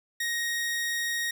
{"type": "tone", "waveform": "sawtooth", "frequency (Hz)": 1874, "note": "A#6", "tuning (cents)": 9, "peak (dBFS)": -24, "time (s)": [0.2, 1.31], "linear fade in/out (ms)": 5, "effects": []}